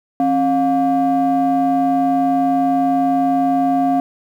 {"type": "ring-modulated tone", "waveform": "triangle", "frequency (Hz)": 220, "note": "A3", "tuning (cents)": 0, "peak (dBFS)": -8, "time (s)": [0.2, 4], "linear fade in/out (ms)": 0, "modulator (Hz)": 490, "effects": ["8-bit"]}